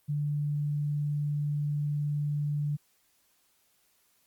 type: tone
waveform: sine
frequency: 146.83 Hz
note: D3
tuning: in tune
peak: -27 dBFS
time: 0.08-2.77 s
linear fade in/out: 20 ms
effects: white hiss -69 dBFS RMS until 4.26 s + Opus 32 kbps